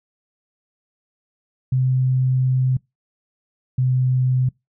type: tone pair in turn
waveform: sine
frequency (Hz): 129.2 / 128.09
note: C3 / C3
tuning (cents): -21 / -36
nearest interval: unison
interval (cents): 15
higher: first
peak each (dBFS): -15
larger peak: neither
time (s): 1.72-2.77 / 3.78-4.49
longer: first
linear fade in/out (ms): 5
effects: noise-tail reverb RT60 0.2 s tail -25 dB re dry